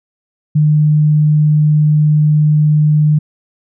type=tone; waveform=sine; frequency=151.4 Hz; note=D#3; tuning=47 cents flat; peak=-7 dBFS; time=0.55-3.19 s; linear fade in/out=10 ms; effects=none